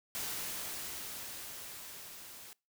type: noise with level ramp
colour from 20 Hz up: white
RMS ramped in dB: -38 to -51 dBFS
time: 0.15-2.53 s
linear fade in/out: 0 ms
effects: noise-tail reverb RT60 0.3 s tail -25 dB re dry